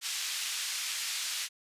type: band-pass noise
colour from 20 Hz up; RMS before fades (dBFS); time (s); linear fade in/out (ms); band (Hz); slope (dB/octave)
white; -35; 0.01-1.49; 50; 2100 to 6400; 12
effects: resampled to 32000 Hz